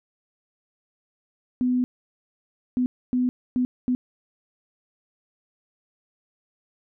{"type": "tone bursts at uneven times", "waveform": "sine", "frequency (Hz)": 250.2, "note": "B3", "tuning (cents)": 23, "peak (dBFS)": -19, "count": 5, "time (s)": [[1.61, 1.84], [2.77, 2.86], [3.13, 3.29], [3.56, 3.65], [3.88, 3.95]], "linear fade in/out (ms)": 0, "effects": []}